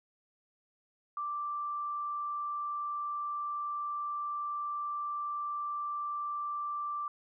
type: tone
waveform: sine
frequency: 1174.7 Hz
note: D6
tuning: in tune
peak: -33 dBFS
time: 1.17-7.08 s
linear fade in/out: 2 ms
effects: none